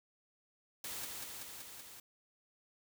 white noise with echo, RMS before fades -43 dBFS, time 0.84-1.05 s, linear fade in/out 2 ms, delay 190 ms, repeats 5, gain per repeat -2 dB, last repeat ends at 2 s, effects none

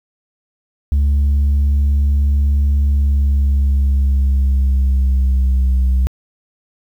sine tone with pitch glide, 70.9 to 64.27 Hz, C#2 to C2, +40 to -30 cents, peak -8 dBFS, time 0.92-6.07 s, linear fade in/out 0 ms, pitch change -170 cents, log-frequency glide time 2.82-5.79 s, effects tanh soft clip ceiling -10 dBFS + 8-bit

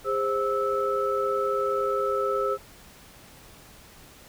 sine tone cluster, 407 / 526 / 1309 Hz, G#4 / C5 / E6, -35 / +9 / -13 cents, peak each -27 dBFS, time 0.04-2.58 s, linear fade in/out 50 ms, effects tanh soft clip ceiling -13 dBFS + pink hiss -50 dBFS RMS until 4.28 s

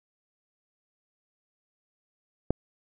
click, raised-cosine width 2 ms, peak -10 dBFS, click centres 2.506 s, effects none

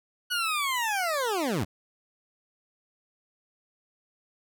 20% pulse linear sweep, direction down, 1480 to 74.8 Hz, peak -21 dBFS, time 0.3-1.65 s, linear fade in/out 20 ms, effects none

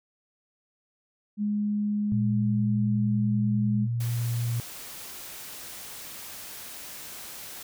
sine tone, 207.7 Hz, G#3, in tune, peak -24 dBFS, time 1.37-3.88 s, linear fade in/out 50 ms
sine tone with pitch glide, 116.54 to 118.1 Hz, A#2 to A#2, 0 to +23 cents, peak -25 dBFS, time 2.12-4.6 s, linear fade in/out 0 ms, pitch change +23 cents, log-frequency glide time 2.45-3.95 s
white noise, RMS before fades -41 dBFS, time 4-7.63 s, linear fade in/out 5 ms
effects none

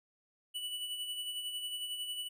square tone with tremolo, 2960 Hz, F#7, in tune, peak -36 dBFS, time 0.54-2.29 s, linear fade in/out 20 ms, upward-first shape sine, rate 11 Hz, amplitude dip 45%, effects none

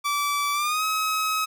sawtooth tone with pitch glide, 1157 to 1276.4 Hz, D6 to D#6, -26 to +44 cents, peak -19 dBFS, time 0.04-1.46 s, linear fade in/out 20 ms, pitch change +170 cents, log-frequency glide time 0.53-0.84 s, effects none

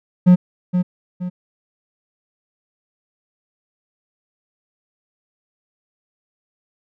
triangle tone with echo, 180 Hz, F#3, 47 cents flat, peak -4 dBFS, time 0.26-0.36 s, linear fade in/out 20 ms, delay 470 ms, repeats 2, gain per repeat -8 dB, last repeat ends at 1.3 s, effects none

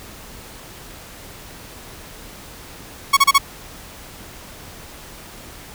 sawtooth tone bursts, 1108.7 Hz, C#6, in tune, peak -5 dBFS, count 4, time 3.13-3.383 s, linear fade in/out 10 ms, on 40 ms, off 31 ms, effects pink hiss -39 dBFS RMS until 5.74 s

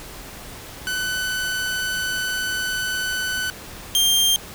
sawtooth tone pair in turn, 1503 / 3185 Hz, F#6 / G7, +27 / +27 cents, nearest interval octave + minor second, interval 1300 cents, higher second, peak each -19 / -12 dBFS, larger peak second, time 0.87-3.5 / 3.95-4.36 s, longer first, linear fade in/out 0 ms, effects pink hiss -38 dBFS RMS until 4.54 s

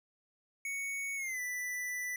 square tone with pitch glide, 2224 to 1981.4 Hz, C#7 to B6, +5 to +5 cents, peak -36 dBFS, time 0.65-2.16 s, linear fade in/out 2 ms, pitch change -200 cents, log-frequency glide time 1.16-1.4 s, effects none

